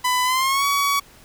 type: tone with pitch glide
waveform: sawtooth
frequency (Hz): 1000 to 1129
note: B5 to C#6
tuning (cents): +21 to +31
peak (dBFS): -14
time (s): 0.04-1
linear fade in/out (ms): 10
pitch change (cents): +210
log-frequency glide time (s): 0.24-0.65
effects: pink hiss -49 dBFS RMS until 1.24 s